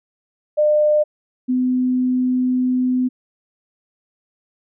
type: tone pair in turn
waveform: sine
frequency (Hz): 602 / 253.1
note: D5 / B3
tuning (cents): +43 / +43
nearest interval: octave + minor third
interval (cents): 1500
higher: first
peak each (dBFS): -12 / -15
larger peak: first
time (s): 0.57-1.04 / 1.48-3.09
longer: second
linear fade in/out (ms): 20
effects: none